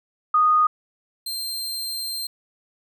sine / sawtooth tone pair in turn, 1237 / 4161 Hz, D#6 / C8, -10 / -10 cents, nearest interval octave + major sixth, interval 2100 cents, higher second, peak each -14 / -24 dBFS, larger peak first, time 0.34-0.67 / 1.26-2.27 s, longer second, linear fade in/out 5 ms, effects none

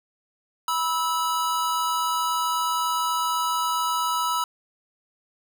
square tone pair together, 978 / 1305.5 Hz, B5 / E6, -17 / -17 cents, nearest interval perfect fourth, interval 500 cents, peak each -26 dBFS, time 0.68-4.44 s, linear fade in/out 2 ms, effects none

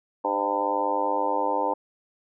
harmonic tone with a mistuned harmonic, 100.5 Hz, G2, 44 cents sharp, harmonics 3 / 4 / 5 / 6 / 7 / 8 / 9 / 10, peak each -33 / -35 / -29 / -33 / -37 / -31 / -26 / -33 dBFS, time 0.24-1.74 s, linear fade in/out 10 ms, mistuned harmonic 5, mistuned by +39 cents, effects none

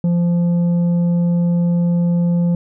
triangle tone with tanh clipping, 173 Hz, F3, 16 cents flat, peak -14 dBFS, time 0.04-2.55 s, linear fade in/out 2 ms, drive 10 dB, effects none

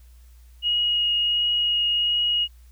sine tone with vibrato, 2882 Hz, F#7, 46 cents flat, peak -19 dBFS, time 0.62-2.48 s, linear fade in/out 50 ms, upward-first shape triangle, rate 1.4 Hz, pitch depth 9 cents each way, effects added 60 Hz sine -46 dBFS peak until 2.71 s + white hiss -62 dBFS RMS until 2.71 s

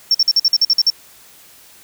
triangle tone bursts, 5450 Hz, F8, 43 cents flat, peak -7 dBFS, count 10, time 0.11-0.901 s, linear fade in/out 2 ms, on 35 ms, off 49 ms, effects tanh soft clip ceiling -5 dBFS + white hiss -45 dBFS RMS until 1.83 s

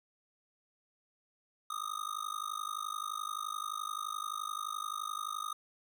square tone with amplitude modulation, 1236 Hz, D#6, 12 cents flat, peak -33 dBFS, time 1.7-5.53 s, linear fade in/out 5 ms, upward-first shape sine, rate 51.6 Hz, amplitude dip 100%, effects none

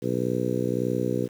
harmonic tone, 61.74 Hz, B1, in tune, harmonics 2 / 3 / 4 / 5 / 6 / 7 / 8, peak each -31 / -31 / -31 / -31 / -31 / -31 / -31 dBFS, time 0.01-1.29 s, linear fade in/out 50 ms, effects 8-bit

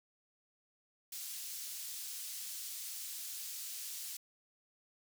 pink high-pass noise, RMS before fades -44 dBFS, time 1.12-4.17 s, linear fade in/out 5 ms, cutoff 5200 Hz, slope 12 dB/octave, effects none

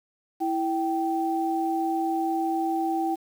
sine tone pair together, 329.1 / 777.6 Hz, E4 / G5, -3 / -14 cents, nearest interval octave + minor third, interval 1489 cents, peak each -26 dBFS, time 0.4-3.16 s, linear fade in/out 20 ms, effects 8-bit

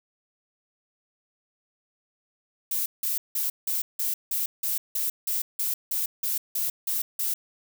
violet noise bursts, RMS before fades -27 dBFS, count 15, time 2.71-7.34 s, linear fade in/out 5 ms, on 150 ms, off 170 ms, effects none

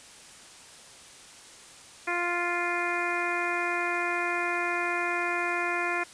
harmonic tone, 349.2 Hz, F4, in tune, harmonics 1 / 2 / 3 / 4 / 5 / 6 / 7, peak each -34 / -34 / -34 / -34 / -34 / -34 / -34 dBFS, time 2.07-6.04 s, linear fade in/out 10 ms, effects white hiss -49 dBFS RMS until 6.13 s + resampled to 22050 Hz

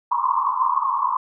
pink band-pass noise, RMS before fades -21 dBFS, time 0.11-1.17 s, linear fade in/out 5 ms, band 970 to 1100 Hz, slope 96 dB/octave, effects none

